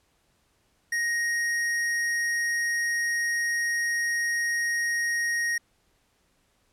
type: tone with tanh clipping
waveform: sine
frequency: 1873 Hz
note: A#6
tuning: 8 cents sharp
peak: -26 dBFS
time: 0.92-5.58 s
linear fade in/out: 5 ms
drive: 17 dB
effects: pink hiss -68 dBFS RMS until 6.72 s + low-pass 12000 Hz 12 dB/octave